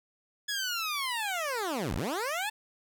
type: linear two-way sweep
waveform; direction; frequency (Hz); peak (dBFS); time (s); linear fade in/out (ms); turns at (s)
15% pulse; down then up; 1701 to 41.2 to 892; -24; 0.48-2.5; 10; 1.95
effects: none